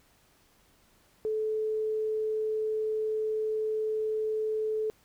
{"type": "tone", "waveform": "sine", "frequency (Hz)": 434, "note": "A4", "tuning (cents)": -24, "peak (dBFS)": -27, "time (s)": [1.25, 4.9], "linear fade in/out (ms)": 0, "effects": ["pink hiss -64 dBFS RMS until 5.04 s"]}